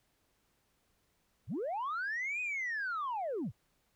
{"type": "linear two-way sweep", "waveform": "sine", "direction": "up then down", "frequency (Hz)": [73.42, 2518, 73.42], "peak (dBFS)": -32, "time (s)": [1.47, 3.52], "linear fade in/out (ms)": 50, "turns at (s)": 2.41, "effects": ["tanh soft clip ceiling -31 dBFS", "pink hiss -75 dBFS RMS until 3.95 s"]}